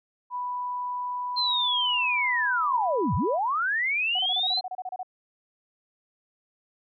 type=tone; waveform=sine; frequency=987.8 Hz; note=B5; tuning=in tune; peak=-28 dBFS; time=0.3-3.39 s; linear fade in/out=50 ms
type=linear two-way sweep; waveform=sine; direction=down then up; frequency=4186 to 71.9 to 4186 Hz; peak=-23 dBFS; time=1.36-4.61 s; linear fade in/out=20 ms; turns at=3.15 s
type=tone bursts; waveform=sine; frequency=740 Hz; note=F#5; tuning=in tune; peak=-30 dBFS; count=13; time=4.15-5.031 s; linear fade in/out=5 ms; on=41 ms; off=29 ms
effects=none